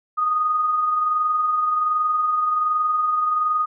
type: tone with amplitude modulation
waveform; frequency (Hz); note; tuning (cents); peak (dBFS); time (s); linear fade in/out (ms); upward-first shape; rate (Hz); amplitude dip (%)
sine; 1239; D#6; -8; -16; 0.17-3.66; 20; sine; 21.3; 35
effects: none